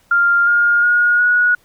sine tone with pitch steps, 1396.9 / 1417.2 / 1437.8 / 1458.7 Hz, F6 / F6 / F6 / F#6, 0 / +25 / +50 / -25 cents, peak -10 dBFS, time 0.11-1.55 s, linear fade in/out 5 ms, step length 360 ms, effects pink hiss -55 dBFS RMS until 1.64 s

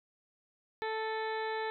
harmonic tone with a mistuned harmonic, 440 Hz, A4, in tune, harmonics 1 / 2 / 3 / 4 / 5 / 6 / 7 / 8 / 9, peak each -36 / -37 / -47 / -41 / -47 / -55 / -57 / -52 / -50 dBFS, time 0.82-1.7 s, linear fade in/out 0 ms, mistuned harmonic 6, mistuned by -73 cents, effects none

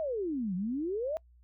sine exponential two-way sweep, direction down then up, 659.3 to 174.61 to 659.3 Hz, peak -30 dBFS, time 0-1.17 s, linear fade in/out 0 ms, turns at 0.55 s, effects noise-tail reverb RT60 0.1 s tail -25 dB re dry + added 60 Hz sine -57 dBFS peak until 1.43 s

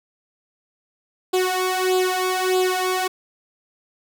sawtooth tone with flanger, 370 Hz, F#4, in tune, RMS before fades -21 dBFS, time 1.33-3.08 s, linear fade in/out 10 ms, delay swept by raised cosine 0.25 to 1.85 ms, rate 1.6 Hz, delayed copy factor +0.8, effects none

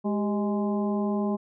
harmonic tone with a mistuned harmonic, 207.6 Hz, G#3, in tune, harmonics 1 / 2 / 3 / 4 / 5, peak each -25 / -31 / -35 / -37 / -39 dBFS, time 0.04-1.37 s, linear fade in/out 20 ms, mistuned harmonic 2, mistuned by -85 cents, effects none

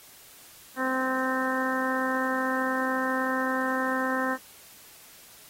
harmonic tone, 260 Hz, C4, 11 cents flat, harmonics 1 / 2 / 3 / 4 / 5 / 6 / 7, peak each -30 / -32 / -36 / -32 / -35 / -33 / -33 dBFS, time 0.76-4.38 s, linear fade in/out 50 ms, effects white hiss -51 dBFS RMS until 5.49 s + AAC 48 kbps

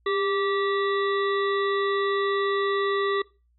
harmonic tone with a mistuned harmonic, 388.2 Hz, G4, 17 cents flat, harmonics 1 / 3 / 5 / 7 / 9 / 10, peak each -24 / -28 / -32 / -47 / -39 / -38 dBFS, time 0.06-3.22 s, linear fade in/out 5 ms, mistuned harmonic 1, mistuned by +49 cents, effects noise-tail reverb RT60 0.3 s tail -22 dB re dry + added 59 Hz sine -62 dBFS peak until 3.58 s

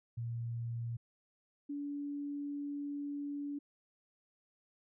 sine tone pair in turn, 117.1 / 287 Hz, A#2 / D4, +8 / -40 cents, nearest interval octave + major third, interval 1552 cents, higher second, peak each -36 / -37 dBFS, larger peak first, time 0.17-0.97 / 1.69-3.59 s, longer second, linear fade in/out 10 ms, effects none

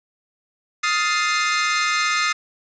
sawtooth chord, F dominant seventh, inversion third, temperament equal with one note detuned, 1252.4 / 1396.9 / 1760 / 2093 Hz, Eb6 / F6 / A6 / C7, +11 / 0 / 0 / 0 cents, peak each -18 / -24 / -23 / -19 dBFS, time 0.83-2.33 s, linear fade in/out 10 ms, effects resampled to 16000 Hz + 8-bit

